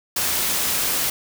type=noise; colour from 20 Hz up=white; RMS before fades=-22 dBFS; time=0.16-1.1 s; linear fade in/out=5 ms; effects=none